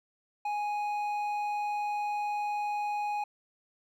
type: tone with hard clipping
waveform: sine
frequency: 830.6 Hz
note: G#5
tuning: in tune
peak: -31 dBFS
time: 0.45-3.24 s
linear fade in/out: 5 ms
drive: 6 dB
effects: none